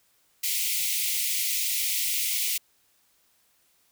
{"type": "high-pass noise", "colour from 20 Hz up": "white", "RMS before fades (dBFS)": -27, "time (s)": [0.43, 2.58], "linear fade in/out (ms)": 10, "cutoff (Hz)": 2000, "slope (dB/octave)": 96, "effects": ["white hiss -66 dBFS RMS until 3.91 s"]}